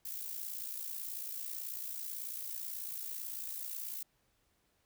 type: noise with amplitude modulation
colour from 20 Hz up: violet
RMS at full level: -39 dBFS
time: 0.05-4.03 s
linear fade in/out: 5 ms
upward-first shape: sine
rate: 58.2 Hz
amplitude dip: 60%
effects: pink hiss -75 dBFS RMS until 4.85 s